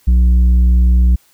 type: tone with tanh clipping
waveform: triangle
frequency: 61 Hz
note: B1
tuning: 21 cents flat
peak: -8 dBFS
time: 0.07-1.16 s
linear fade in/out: 10 ms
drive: 10 dB
effects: white hiss -53 dBFS RMS until 1.33 s